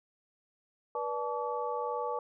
sine tone cluster, 485.9 / 588 / 867 / 1144 Hz, B4 / D5 / A5 / D6, -28 / +2 / -26 / -46 cents, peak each -35 / -40 / -36 / -38 dBFS, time 0.95-2.19 s, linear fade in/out 2 ms, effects none

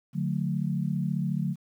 sine chord, D major, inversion none, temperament equal with one note detuned, 146.83 / 181.4 / 220 Hz, D3 / F#3 / A3, 0 / -34 / 0 cents, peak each -29 / -29 / -33 dBFS, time 0.13-1.56 s, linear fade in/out 50 ms, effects 10-bit

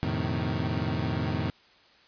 25% pulse chord, F dominant seventh, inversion none, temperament equal with one note detuned, 87.31 / 110 / 127.53 / 155.56 Hz, F2 / A2 / C3 / Eb3, 0 / 0 / -44 / 0 cents, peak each -29 dBFS, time 0.03-1.5 s, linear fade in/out 0 ms, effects white hiss -58 dBFS RMS until 2.07 s + resampled to 11025 Hz

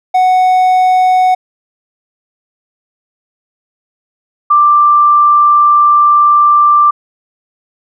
triangle / sine tone pair in turn, 740 / 1179.8 Hz, F#5 / D6, 0 / +8 cents, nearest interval minor sixth, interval 808 cents, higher second, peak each -4 dBFS, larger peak neither, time 0.14-1.35 / 4.5-6.91 s, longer second, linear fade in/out 10 ms, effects none

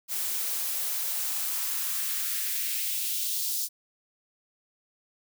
blue noise with high-pass filter sweep, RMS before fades -30 dBFS, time 0.08-3.69 s, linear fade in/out 50 ms, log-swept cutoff 270 to 4800 Hz, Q 1.6, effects none

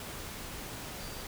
sine tone in noise, 4699 Hz, D8, in tune, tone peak -52 dBFS, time 1-1.22 s, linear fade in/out 2 ms, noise pink, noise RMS -42 dBFS, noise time 0-1.27 s, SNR -13 dB, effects none

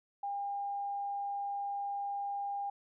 sine tone, 804 Hz, G5, 44 cents sharp, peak -34 dBFS, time 0.23-2.7 s, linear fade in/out 5 ms, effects none

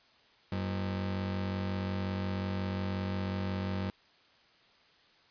40% pulse ring-modulated tone, 142.2 Hz, C#3, 45 cents sharp, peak -28 dBFS, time 0.52-3.9 s, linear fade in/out 0 ms, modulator 48.3 Hz, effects white hiss -63 dBFS RMS until 5.3 s + resampled to 11025 Hz

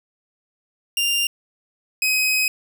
sawtooth tone pair in turn, 2794 / 2527 Hz, F7 / D#7, 0 / +26 cents, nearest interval major second, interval 174 cents, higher first, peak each -15 / -14 dBFS, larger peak second, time 0.97-1.27 / 2.02-2.48 s, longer second, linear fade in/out 2 ms, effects none

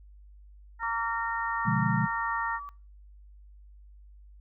harmonic tone, 460 Hz, A#4, 23 cents flat, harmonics 2 / 3 / 4, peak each -32 / -34 / -34 dBFS, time 0.79-2.6 s, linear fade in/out 50 ms
sine tone with tremolo, 1148 Hz, D6, 40 cents flat, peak -31 dBFS, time 0.83-2.69 s, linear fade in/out 0 ms, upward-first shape triangle, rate 1.5 Hz, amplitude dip 55%
sine chord, B diminished seventh, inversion none, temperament equal, 123.47 / 146.83 / 174.61 / 207.7 Hz, B2 / D3 / F3 / Ab3, 0 / 0 / 0 / 0 cents, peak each -30 dBFS, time 1.65-2.07 s, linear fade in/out 20 ms
effects noise-tail reverb RT60 0.4 s tail -26 dB re dry + added 50 Hz sine -49 dBFS peak until 4.4 s

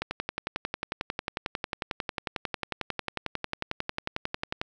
click train, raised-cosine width 0.3 ms, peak -13 dBFS, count 52, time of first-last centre 0.02-4.615 s, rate 11.1 Hz, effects none

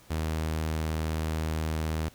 sawtooth tone, 79 Hz, D#2, 27 cents sharp, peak -24 dBFS, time 0.1-2.09 s, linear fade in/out 10 ms, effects pink hiss -56 dBFS RMS until 2.14 s

